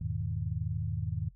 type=chord; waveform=sine; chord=E major seventh; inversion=none; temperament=equal with one note detuned; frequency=82.41 / 103.83 / 123.47 / 156.65 Hz; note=E2 / G#2 / B2 / D#3; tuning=0 / 0 / 0 / +12 cents; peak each=-37 / -35 / -39 / -37 dBFS; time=0.01-1.29 s; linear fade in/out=5 ms; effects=noise-tail reverb RT60 0.1 s tail -18 dB re dry + added 45 Hz sine -54 dBFS peak until 1.35 s